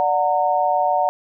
sine chord, D augmented, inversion none, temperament just, 587.3 / 734.2 / 917.7 Hz, D5 / F#5 / A#5, 0 / -14 / -27 cents, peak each -22 / -18 / -21 dBFS, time 0-1.09 s, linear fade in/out 0 ms, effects none

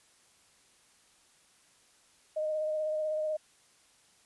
sine tone with vibrato, 618 Hz, D#5, 12 cents flat, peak -29 dBFS, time 2.36-3.37 s, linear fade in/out 10 ms, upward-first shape sine, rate 16 Hz, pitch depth 19 cents each way, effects white hiss -64 dBFS RMS until 4.25 s + resampled to 24000 Hz

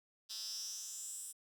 10% pulse tone with high-pass filter sweep, 220 Hz, A3, in tune, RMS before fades -45 dBFS, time 0.29-1.33 s, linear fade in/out 20 ms, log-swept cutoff 4500 to 8800 Hz, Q 5.5, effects none

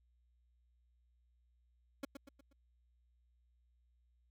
30% pulse tone with echo, 277.2 Hz, C#4, in tune, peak -36 dBFS, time 2.03-2.05 s, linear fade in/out 5 ms, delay 120 ms, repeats 4, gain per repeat -7 dB, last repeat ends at 2.53 s, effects added 60 Hz sine -70 dBFS peak until 4.3 s

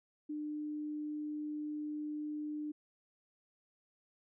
sine tone, 300.3 Hz, D4, 39 cents sharp, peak -37 dBFS, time 0.29-2.72 s, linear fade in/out 10 ms, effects none

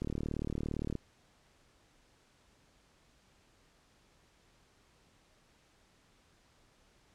click train, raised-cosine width 3 ms, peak -23 dBFS, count 36, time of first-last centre 0.02-0.953 s, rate 37.5 Hz, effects pink hiss -67 dBFS RMS until 7.14 s + low-pass 8000 Hz 12 dB/octave

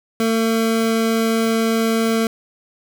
25% pulse tone, 225.4 Hz, A3, 42 cents sharp, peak -12 dBFS, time 0.2-2.27 s, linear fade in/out 2 ms, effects none

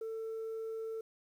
sine tone, 446.3 Hz, A4, 25 cents sharp, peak -35 dBFS, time 0.01-1.01 s, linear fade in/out 5 ms, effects tanh soft clip ceiling -36 dBFS + 11-bit

